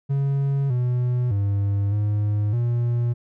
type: tone with pitch steps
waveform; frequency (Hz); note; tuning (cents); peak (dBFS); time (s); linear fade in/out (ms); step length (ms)
triangle; 138.7 / 123.6 / 100.3 / 104.2 / 119.5; C#3 / B2 / G2 / G#2 / A#2; +1 / +2 / +40 / +6 / +43; -17; 0.09-3.14; 20; 610
effects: none